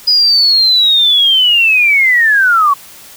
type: linear sweep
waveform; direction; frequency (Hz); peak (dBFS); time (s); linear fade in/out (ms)
sine; down; 4978 to 1093; -6; 0.07-2.74; 10
effects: white hiss -36 dBFS RMS until 3.16 s